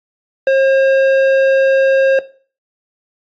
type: tone with tanh clipping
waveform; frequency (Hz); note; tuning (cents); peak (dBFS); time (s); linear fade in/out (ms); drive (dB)
triangle; 537; C5; +45; -10; 0.47-2.19; 2; 15
effects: noise-tail reverb RT60 0.4 s tail -17 dB re dry + AAC 64 kbps